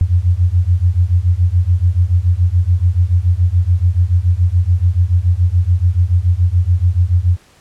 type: beating tone pair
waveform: sine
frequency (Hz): 85.3 / 92.3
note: F2 / F#2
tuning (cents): -40 / -4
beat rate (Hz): 7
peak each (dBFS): -13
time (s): 0.01-7.37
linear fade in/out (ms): 0
effects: pink hiss -49 dBFS RMS until 7.6 s + low-pass 10000 Hz 12 dB/octave